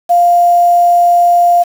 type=tone with quantisation; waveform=sine; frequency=698.5 Hz; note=F5; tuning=in tune; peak=-5 dBFS; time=0.09-1.64 s; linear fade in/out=20 ms; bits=5; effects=none